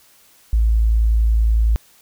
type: tone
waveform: sine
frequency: 55.4 Hz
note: A1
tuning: 13 cents sharp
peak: -12 dBFS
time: 0.53-1.76 s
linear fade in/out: 0 ms
effects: white hiss -52 dBFS RMS until 2.01 s